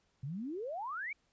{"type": "exponential sweep", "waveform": "sine", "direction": "up", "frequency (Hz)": [125.6, 2349], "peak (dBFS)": -37, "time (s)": [0.23, 1.13], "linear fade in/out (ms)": 5, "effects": ["pink hiss -75 dBFS RMS until 1.32 s", "resampled to 16000 Hz"]}